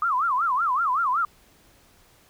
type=tone with vibrato; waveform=sine; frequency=1174.7 Hz; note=D6; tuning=in tune; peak=-20 dBFS; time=0.02-1.25 s; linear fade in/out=2 ms; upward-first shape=sine; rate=5.3 Hz; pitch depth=300 cents each way; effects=pink hiss -57 dBFS RMS until 2.29 s